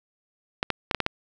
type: clicks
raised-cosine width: 0.3 ms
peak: -7 dBFS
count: 6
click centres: 0.629 / 0.703 / 0.912 / 0.947 / 1.003 / 1.064 s
effects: none